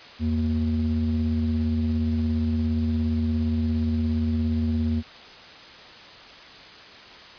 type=ring-modulated tone; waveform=triangle; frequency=74.7 Hz; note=D2; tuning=30 cents sharp; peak=-16 dBFS; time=0.19-5.03 s; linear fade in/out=50 ms; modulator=158 Hz; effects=white hiss -44 dBFS RMS until 7.38 s + resampled to 11025 Hz